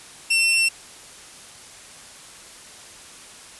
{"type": "tone", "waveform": "sawtooth", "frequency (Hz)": 2702, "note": "E7", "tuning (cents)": 42, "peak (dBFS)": -13, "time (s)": [0.3, 0.69], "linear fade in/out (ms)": 10, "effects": ["white hiss -43 dBFS RMS until 3.59 s", "resampled to 24000 Hz"]}